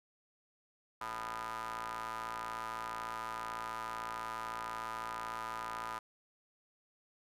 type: ring-modulated tone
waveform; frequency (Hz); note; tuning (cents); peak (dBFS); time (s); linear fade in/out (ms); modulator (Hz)
sawtooth; 113.8; A#2; -41; -32; 1.01-5.99; 5; 1110
effects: resampled to 32000 Hz